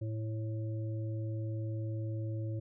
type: harmonic tone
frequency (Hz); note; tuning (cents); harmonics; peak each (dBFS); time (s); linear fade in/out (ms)
110; A2; 0; 1 / 3 / 5; -34 / -44 / -48; 0.01-2.6; 10
effects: none